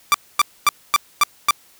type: tone bursts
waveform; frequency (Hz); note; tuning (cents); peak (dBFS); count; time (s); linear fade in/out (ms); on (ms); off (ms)
sawtooth; 1174.7; D6; 0; -7; 6; 0.12-1.508; 0; 23; 250
effects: white hiss -52 dBFS RMS until 1.79 s